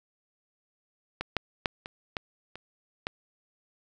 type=clicks; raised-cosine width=0.3 ms; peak=-15 / -10 / -9 / -22 / -15 / -25 / -14 dBFS; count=7; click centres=1.21 / 1.367 / 1.658 / 1.859 / 2.168 / 2.556 / 3.069 s; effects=none